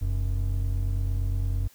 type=tone pair together; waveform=triangle; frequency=43.65 / 92.5 Hz; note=F1 / F#2; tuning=0 / 0 cents; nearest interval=octave + minor second; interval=1300 cents; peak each=-24 / -25 dBFS; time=0.01-1.68 s; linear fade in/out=10 ms; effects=white hiss -57 dBFS RMS until 1.74 s